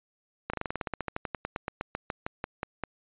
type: slowing click train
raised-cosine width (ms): 0.5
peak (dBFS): -16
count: 25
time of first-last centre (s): 0.5-2.837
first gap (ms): 35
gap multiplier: 1.08
effects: resampled to 8000 Hz